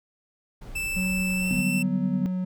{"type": "noise", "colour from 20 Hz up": "brown", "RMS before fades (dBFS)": -38, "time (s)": [0.61, 1.62], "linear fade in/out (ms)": 10}
{"type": "tone with pitch glide", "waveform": "45% pulse", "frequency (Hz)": [2642, 2674], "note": ["E7", "E7"], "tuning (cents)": [3, 24], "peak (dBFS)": -27, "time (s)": [0.75, 1.83], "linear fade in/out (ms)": 10, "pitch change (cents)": 21, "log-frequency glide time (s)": [1.35, 1.46]}
{"type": "tone with vibrato", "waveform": "triangle", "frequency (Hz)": 185, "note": "F#3", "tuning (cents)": 0, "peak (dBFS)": -23, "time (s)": [0.96, 2.45], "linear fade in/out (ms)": 10, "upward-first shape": "sine", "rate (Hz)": 1.2, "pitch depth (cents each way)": 11}
{"type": "chord", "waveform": "sine", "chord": "G major", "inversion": "second", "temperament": "equal", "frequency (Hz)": [146.83, 196, 246.9], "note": ["D3", "G3", "B3"], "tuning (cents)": [0, 0, 0], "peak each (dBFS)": [-32, -30, -28], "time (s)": [1.51, 2.26], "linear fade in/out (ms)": 0}
{"effects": []}